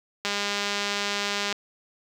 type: click train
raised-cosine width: 0.2 ms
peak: -10 dBFS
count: 260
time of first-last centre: 0.25-1.526 s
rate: 203 Hz
effects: high-pass 100 Hz 12 dB/octave + 7-bit